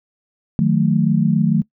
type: chord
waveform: sine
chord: D# diminished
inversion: none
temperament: equal with one note detuned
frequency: 155.56 / 182.45 / 220 Hz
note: D#3 / F#3 / A3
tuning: 0 / -24 / 0 cents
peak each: -17 dBFS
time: 0.59-1.62 s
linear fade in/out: 0 ms
effects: noise-tail reverb RT60 0.1 s tail -21 dB re dry